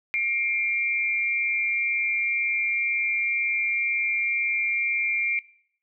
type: tone pair together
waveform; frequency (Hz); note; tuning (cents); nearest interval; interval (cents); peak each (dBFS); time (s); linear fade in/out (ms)
sine; 2138 / 2360; C7 / D7; +37 / +8; major second; 171; -26 / -24; 0.14-5.39; 0
effects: noise-tail reverb RT60 0.7 s tail -21 dB re dry